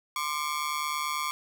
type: ring-modulated tone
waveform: sawtooth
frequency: 1118 Hz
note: C#6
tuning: 14 cents sharp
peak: -22 dBFS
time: 0.16-1.31 s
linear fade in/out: 0 ms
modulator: 74.5 Hz
effects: none